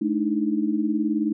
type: tone cluster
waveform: sine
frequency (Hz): 215.9 / 297.6 / 316.6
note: A3 / D4 / D#4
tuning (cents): -33 / +23 / +30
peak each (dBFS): -25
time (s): 0.01-1.33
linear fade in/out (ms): 10
effects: none